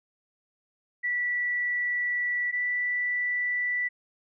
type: tone pair in turn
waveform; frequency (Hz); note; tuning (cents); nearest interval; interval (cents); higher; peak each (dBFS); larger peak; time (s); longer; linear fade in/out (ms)
sine; 1956 / 1969.6; B6 / B6; -17 / -5; unison; 12; second; -25; neither; 1.03-2.52 / 2.52-3.89; first; 20
effects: none

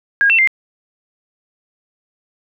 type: tone with pitch steps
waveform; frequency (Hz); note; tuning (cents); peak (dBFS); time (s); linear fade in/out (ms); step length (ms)
sine; 1630 / 2690 / 2096; G#6 / E7 / C7; -33 / +34 / +2; -9; 0.21-0.474; 0; 88
effects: none

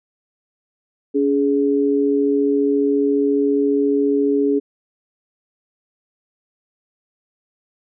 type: tone pair together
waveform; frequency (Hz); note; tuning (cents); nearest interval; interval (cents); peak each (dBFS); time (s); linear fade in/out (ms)
sine; 283 / 417.5; C#4 / G#4; +36 / +9; perfect fifth; 673; -17; 1.14-4.6; 20
effects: none

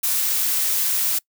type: noise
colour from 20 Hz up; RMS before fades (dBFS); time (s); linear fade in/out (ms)
blue; -21; 0.03-1.19; 10
effects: noise-tail reverb RT60 0.1 s tail -24 dB re dry

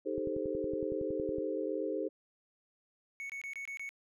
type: chord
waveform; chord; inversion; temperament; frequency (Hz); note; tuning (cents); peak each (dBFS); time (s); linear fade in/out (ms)
sine; A half-diminished seventh; second; equal; 311.1 / 392 / 440 / 523.3; Eb4 / G4 / A4 / C5; 0 / 0 / 0 / 0; -38; 0.05-2.09; 20
type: click train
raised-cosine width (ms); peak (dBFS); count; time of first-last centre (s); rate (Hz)
3; -30; 14; 0.18-1.384; 10.8
type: tone bursts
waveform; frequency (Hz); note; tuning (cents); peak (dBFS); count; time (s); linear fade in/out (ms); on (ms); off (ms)
triangle; 2217; C#7; 0; -37; 6; 3.2-3.891; 0; 96; 23
effects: none

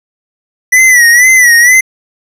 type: tone with vibrato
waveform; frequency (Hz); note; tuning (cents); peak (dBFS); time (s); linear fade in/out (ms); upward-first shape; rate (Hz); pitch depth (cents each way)
square; 1961; B6; -13; -3; 0.72-1.81; 10; sine; 2.1; 92
effects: resampled to 32000 Hz + 7-bit

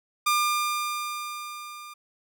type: tone with level ramp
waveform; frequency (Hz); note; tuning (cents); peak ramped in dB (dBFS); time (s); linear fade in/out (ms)
sawtooth; 1200; D6; +37; -16 to -37; 0.26-1.94; 10
effects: none

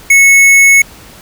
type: tone with tanh clipping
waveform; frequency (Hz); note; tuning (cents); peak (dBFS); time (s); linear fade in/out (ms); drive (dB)
sine; 2200; C#7; -14; -4; 0.1-0.82; 5; 17
effects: pink hiss -36 dBFS RMS until 1.21 s

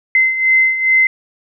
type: beating tone pair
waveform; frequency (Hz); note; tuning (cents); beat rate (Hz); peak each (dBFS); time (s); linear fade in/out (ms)
sine; 2061 / 2063.4; C7 / C7; -27 / -25; 2.4; -17 / -11; 0.15-1.07; 2
effects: none

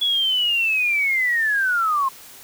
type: linear sweep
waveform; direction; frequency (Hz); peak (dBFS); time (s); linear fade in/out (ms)
sine; down; 3400 to 1042; -17; 0.01-2.09; 10
effects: white hiss -43 dBFS RMS until 2.43 s

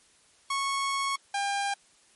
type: tone pair in turn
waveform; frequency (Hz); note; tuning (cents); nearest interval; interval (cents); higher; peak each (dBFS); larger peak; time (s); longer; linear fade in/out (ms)
sawtooth; 1102 / 801; C#6 / G5; -11 / +37; tritone; 552; first; -23 / -23; neither; 0.5-1.16 / 1.34-1.74; first; 5
effects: white hiss -61 dBFS RMS until 2.15 s + MP3 48 kbps

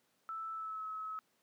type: tone with pitch glide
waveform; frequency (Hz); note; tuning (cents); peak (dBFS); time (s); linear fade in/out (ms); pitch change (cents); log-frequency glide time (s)
sine; 1318.5 to 1287.6; E6 to E6; 0 to -41; -39; 0.29-1.19; 0; -41; 0.53-0.85
effects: pink hiss -75 dBFS RMS until 1.42 s + high-pass 200 Hz 12 dB/octave

